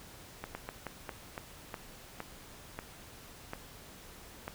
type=slowing click train; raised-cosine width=0.5 ms; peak=-23 dBFS; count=11; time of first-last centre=0.44-4.48 s; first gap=110 ms; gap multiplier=1.27; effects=pink hiss -52 dBFS RMS until 4.54 s